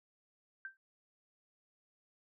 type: tone with exponential decay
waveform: sine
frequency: 1565 Hz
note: G6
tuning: 3 cents flat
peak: -38 dBFS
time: 0.65-0.77 s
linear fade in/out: 1 ms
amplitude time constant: 26 ms
effects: none